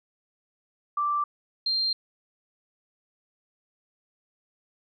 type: tone pair in turn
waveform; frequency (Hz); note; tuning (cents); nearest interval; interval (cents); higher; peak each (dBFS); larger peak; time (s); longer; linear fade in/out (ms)
sine; 1173 / 4180; D6 / C8; -2 / -2; octave + minor seventh; 2200; second; -23; neither; 0.97-1.24 / 1.66-1.93; neither; 5
effects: none